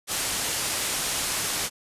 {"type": "low-pass noise", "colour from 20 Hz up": "white", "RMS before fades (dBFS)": -28, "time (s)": [0.07, 1.7], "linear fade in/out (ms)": 50, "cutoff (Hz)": 11000, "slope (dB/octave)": 24, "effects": ["resampled to 32000 Hz"]}